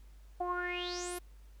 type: tone with low-pass filter sweep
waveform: sawtooth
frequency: 355.3 Hz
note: F4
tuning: 30 cents sharp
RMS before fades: -37 dBFS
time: 0.4-1.19 s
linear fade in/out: 10 ms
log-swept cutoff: 740 to 12000 Hz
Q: 9.4
effects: added 50 Hz sine -52 dBFS peak until 1.6 s + pink hiss -69 dBFS RMS until 1.6 s